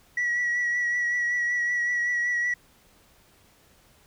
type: tone with vibrato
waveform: sine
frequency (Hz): 1932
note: B6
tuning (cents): -39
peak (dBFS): -21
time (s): 0.17-2.54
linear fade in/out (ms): 5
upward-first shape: triangle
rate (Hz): 5.3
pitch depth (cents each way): 28
effects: tanh soft clip ceiling -21 dBFS + pink hiss -59 dBFS RMS until 4.06 s